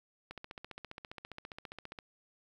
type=click train; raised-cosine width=0.3 ms; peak=-28 dBFS; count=26; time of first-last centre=0.31-1.988 s; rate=14.9 Hz; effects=10-bit